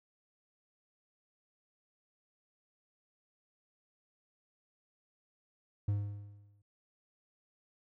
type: tone with exponential decay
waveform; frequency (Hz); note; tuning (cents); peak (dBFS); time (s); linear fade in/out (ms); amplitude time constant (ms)
triangle; 102.1; G#2; -29; -25; 5.88-6.62; 5; 160
effects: none